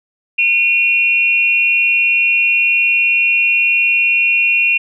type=tone pair together; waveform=sine; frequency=2440 / 2741 Hz; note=D#7 / F7; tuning=-34 / -33 cents; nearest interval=major second; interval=201 cents; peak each=-13 dBFS; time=0.38-4.78 s; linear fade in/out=10 ms; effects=none